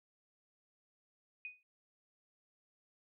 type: tone with exponential decay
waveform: sine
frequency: 2489 Hz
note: D#7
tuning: in tune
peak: -39 dBFS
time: 1.45-1.63 s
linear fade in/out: 1 ms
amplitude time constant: 39 ms
effects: none